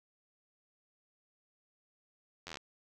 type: slowing click train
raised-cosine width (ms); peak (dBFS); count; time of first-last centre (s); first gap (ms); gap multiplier
0.2; -26; 9; 2.47-2.571; 11; 1.04
effects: none